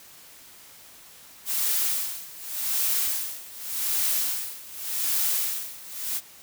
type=noise with tremolo; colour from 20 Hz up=blue; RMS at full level=-24 dBFS; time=1.45-6.21 s; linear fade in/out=50 ms; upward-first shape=sine; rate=0.86 Hz; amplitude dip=90%; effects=white hiss -49 dBFS RMS until 6.42 s